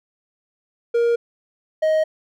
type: tone pair in turn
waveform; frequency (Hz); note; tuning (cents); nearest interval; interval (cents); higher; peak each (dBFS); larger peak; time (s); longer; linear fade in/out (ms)
triangle; 470 / 627.4; A#4 / D#5; +14 / +14; perfect fourth; 500; second; -13; neither; 0.94-1.16 / 1.82-2.04; neither; 10
effects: none